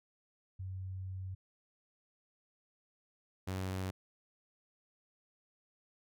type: tone pair in turn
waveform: sine / sawtooth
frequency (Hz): 94 / 94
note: F#2 / F#2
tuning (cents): +28 / +28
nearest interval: unison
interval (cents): 0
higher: neither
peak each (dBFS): -39 / -32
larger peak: second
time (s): 0.59-1.35 / 3.47-3.91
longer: first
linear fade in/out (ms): 10
effects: none